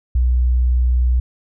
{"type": "tone", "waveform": "sine", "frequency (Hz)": 61.74, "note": "B1", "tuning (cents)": 0, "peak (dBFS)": -12, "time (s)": [0.15, 1.2], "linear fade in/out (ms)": 5, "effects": []}